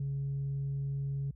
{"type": "tone", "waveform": "sine", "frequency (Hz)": 138.59, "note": "C#3", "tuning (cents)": 0, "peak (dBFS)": -30, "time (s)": [0, 1.31], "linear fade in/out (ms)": 5, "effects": ["tanh soft clip ceiling -29 dBFS", "added 60 Hz sine -51 dBFS peak until 1.35 s"]}